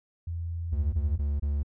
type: tone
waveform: sine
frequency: 84.4 Hz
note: E2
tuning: 41 cents sharp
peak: -30 dBFS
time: 0.27-1.18 s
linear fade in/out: 5 ms
type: tone bursts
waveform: triangle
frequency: 72 Hz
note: D2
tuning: 34 cents flat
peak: -23 dBFS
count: 4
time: 0.72-1.632 s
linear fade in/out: 10 ms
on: 210 ms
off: 24 ms
effects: none